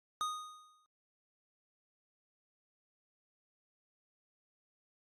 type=tone with exponential decay; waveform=square; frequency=1240 Hz; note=D#6; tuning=6 cents flat; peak=-32 dBFS; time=0.21-0.86 s; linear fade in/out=0 ms; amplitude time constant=140 ms; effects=low-pass 9000 Hz 12 dB/octave + AAC 48 kbps